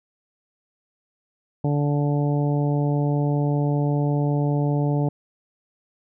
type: harmonic tone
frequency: 145.2 Hz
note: D3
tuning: 19 cents flat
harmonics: 1 / 2 / 3 / 4 / 5 / 6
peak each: -20 / -26 / -30 / -32 / -34 / -36 dBFS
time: 1.64-5.09 s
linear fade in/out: 5 ms
effects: none